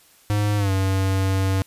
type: tone with pitch glide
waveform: square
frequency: 103.9 to 95.83 Hz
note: G#2 to G2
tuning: +1 to -39 cents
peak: -19 dBFS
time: 0.3-1.62 s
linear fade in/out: 0 ms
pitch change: -140 cents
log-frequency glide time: 0.57-0.71 s
effects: white hiss -54 dBFS RMS until 1.66 s + resampled to 32000 Hz